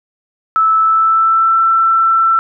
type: tone with pitch glide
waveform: sine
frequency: 1310 to 1337.5 Hz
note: E6 to E6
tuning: -11 to +25 cents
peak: -8 dBFS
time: 0.56-2.39 s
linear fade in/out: 0 ms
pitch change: +36 cents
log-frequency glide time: 0.78-1.58 s
effects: none